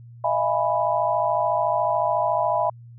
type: chord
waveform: sine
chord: E major seventh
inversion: third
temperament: equal with one note detuned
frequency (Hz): 622.3 / 676.2 / 830.6 / 987.8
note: D#5 / E5 / G#5 / B5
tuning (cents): 0 / +44 / 0 / 0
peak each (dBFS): -25 / -24 / -26 / -24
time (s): 0.24-2.7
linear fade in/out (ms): 5
effects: added 118 Hz sine -41 dBFS peak until 2.98 s